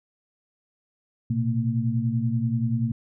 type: tone cluster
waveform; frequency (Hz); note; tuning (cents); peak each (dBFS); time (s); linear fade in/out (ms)
sine; 115.6 / 126 / 228.5; A#2 / B2 / A#3; -14 / +35 / -34; -26; 1.3-2.92; 5
effects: none